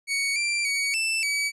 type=tone with pitch steps; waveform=sawtooth; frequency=2233 / 2359 / 2247 / 2655 / 2280 Hz; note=C#7 / D7 / C#7 / E7 / C#7; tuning=+12 / +7 / +23 / +12 / +48 cents; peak=-20 dBFS; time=0.07-1.52 s; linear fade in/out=50 ms; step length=290 ms; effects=resampled to 24000 Hz